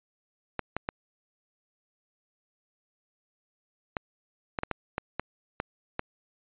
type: clicks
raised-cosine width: 0.5 ms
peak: -14 dBFS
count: 11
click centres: 0.593 / 0.766 / 0.889 / 3.968 / 4.588 / 4.634 / 4.713 / 4.981 / 5.196 / 5.601 / 5.994 s
effects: resampled to 8000 Hz